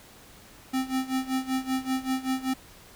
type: tone with tremolo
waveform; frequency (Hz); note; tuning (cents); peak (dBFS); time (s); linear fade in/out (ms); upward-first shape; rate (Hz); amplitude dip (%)
square; 261.6; C4; 0; -24; 0.73-2.54; 10; sine; 5.2; 85
effects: pink hiss -51 dBFS RMS until 2.95 s